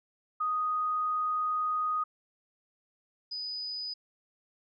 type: tone pair in turn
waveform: sine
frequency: 1244.5 / 4978 Hz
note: D#6 / D#8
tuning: 0 / 0 cents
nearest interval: 2 octaves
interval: 2400 cents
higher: second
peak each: -27 / -34 dBFS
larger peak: first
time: 0.4-2.04 / 3.31-3.94 s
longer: first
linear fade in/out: 10 ms
effects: none